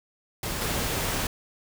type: noise with level steps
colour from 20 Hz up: pink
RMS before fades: -31 / -28 dBFS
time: 0.43-1.27 s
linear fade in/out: 2 ms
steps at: 0.61 s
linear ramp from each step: 5 ms
effects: none